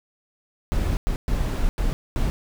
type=noise bursts at uneven times; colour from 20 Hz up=brown; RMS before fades=-22 dBFS; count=5; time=0.72-0.97 / 1.07-1.16 / 1.28-1.69 / 1.78-1.93 / 2.16-2.3 s; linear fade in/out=0 ms; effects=none